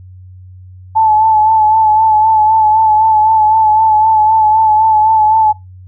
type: tone with vibrato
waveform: sine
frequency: 869 Hz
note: A5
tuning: 22 cents flat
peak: -6 dBFS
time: 0.95-5.53 s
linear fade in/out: 20 ms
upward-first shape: sine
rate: 3.9 Hz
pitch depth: 34 cents each way
effects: noise-tail reverb RT60 0.2 s tail -21 dB re dry + added 92 Hz sine -32 dBFS peak until 5.87 s